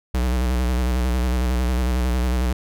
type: tone with vibrato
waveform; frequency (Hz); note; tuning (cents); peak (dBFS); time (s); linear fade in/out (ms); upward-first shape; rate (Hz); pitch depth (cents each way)
square; 62; B1; +7; -19; 0.14-2.53; 5; square; 11; 57
effects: none

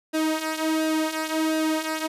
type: tone with flanger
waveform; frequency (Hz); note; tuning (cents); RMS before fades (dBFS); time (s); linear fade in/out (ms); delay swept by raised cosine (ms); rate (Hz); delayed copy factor
sawtooth; 315.4; D#4; +24; -25; 0.13-2.08; 20; 0.9 to 3.5; 1.4; -0.65
effects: resampled to 32000 Hz

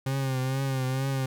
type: tone with vibrato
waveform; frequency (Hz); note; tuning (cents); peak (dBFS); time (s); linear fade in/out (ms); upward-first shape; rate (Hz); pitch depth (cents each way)
40% pulse; 132.7; C3; +25; -25; 0.06-1.26; 5; triangle; 2.2; 58
effects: none

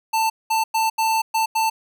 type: tone bursts at uneven times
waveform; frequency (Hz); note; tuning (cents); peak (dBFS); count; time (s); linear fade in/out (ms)
square; 889; A5; +18; -18; 6; 0.13-0.3 / 0.5-0.64 / 0.74-0.9 / 0.98-1.22 / 1.34-1.46 / 1.55-1.7; 10
effects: none

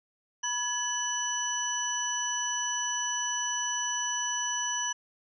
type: tone cluster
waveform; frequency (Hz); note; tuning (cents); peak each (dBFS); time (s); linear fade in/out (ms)
sine; 980 / 1695 / 2981 / 5930; B5 / G#6 / F#7 / F#8; -14 / +35 / +12 / +3; -35 / -36 / -36 / -31; 0.43-4.93; 10
effects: none

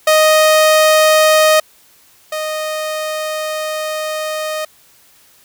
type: tone pair in turn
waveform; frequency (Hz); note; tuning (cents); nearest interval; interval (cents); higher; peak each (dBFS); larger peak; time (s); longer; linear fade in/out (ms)
sawtooth; 622.3 / 619.8; D#5 / D#5; 0 / -7; unison; 7; first; -4 / -15; first; 0.07-1.6 / 2.32-4.65; second; 5
effects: white hiss -49 dBFS RMS until 5.44 s

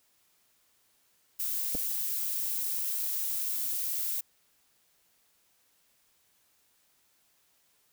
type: noise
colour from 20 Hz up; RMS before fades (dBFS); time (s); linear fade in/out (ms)
violet; -32; 1.39-4.21; 10
type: clicks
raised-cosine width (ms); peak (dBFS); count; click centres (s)
2; -24; 2; 1.749 / 1.753
effects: white hiss -69 dBFS RMS until 7.92 s

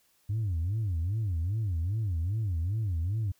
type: tone with vibrato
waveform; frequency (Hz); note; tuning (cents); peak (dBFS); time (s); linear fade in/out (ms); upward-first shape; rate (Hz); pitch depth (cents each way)
sine; 95.3; G2; -48; -25; 0.29-3.32; 10; sine; 2.5; 290
effects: tanh soft clip ceiling -25 dBFS + white hiss -68 dBFS RMS until 3.39 s

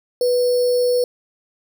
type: tone with sample-and-hold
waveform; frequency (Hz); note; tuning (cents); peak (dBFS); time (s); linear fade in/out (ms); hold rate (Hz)
sine; 492.8; B4; -4; -14; 0.21-1.04; 2; 4900
effects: none

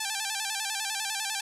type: tone with vibrato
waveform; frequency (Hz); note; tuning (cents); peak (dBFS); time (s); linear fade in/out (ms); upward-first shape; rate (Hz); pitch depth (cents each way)
5% pulse; 830.6; G#5; 0; -17; 0-1.41; 5; square; 10; 86
effects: low-pass 11000 Hz 12 dB/octave

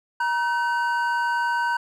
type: tone pair together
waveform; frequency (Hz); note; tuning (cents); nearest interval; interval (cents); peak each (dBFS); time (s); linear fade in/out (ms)
triangle; 948.4 / 1525; A#5 / G6; +30 / -48; minor sixth; 822; -21 / -23; 0.2-1.77; 5
effects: none

